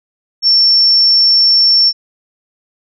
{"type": "tone", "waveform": "sine", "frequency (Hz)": 5430, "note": "F8", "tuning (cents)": -50, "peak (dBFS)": -6, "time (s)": [0.42, 1.93], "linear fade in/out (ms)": 50, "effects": []}